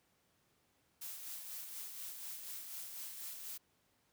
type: noise with tremolo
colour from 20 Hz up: blue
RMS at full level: -45 dBFS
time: 1.01-3.58 s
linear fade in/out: 10 ms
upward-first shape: sine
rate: 4.1 Hz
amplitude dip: 40%
effects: pink hiss -75 dBFS RMS until 4.12 s + high-pass 80 Hz 12 dB/octave